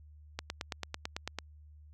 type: click train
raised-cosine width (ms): 0.2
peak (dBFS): -18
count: 10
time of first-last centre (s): 0.39-1.387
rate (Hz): 9.03
effects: added 75 Hz sine -52 dBFS peak until 1.93 s